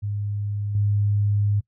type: tone with level steps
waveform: sine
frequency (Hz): 102.7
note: G#2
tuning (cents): -19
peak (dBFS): -24 / -18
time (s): 0.02-1.61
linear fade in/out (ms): 20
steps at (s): 0.75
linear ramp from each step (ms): 2
effects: noise-tail reverb RT60 0.1 s tail -21 dB re dry